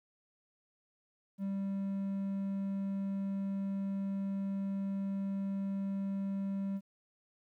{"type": "tone", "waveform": "triangle", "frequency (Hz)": 196, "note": "G3", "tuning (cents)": 0, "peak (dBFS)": -31, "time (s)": [1.38, 6.81], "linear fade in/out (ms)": 50, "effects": ["12-bit"]}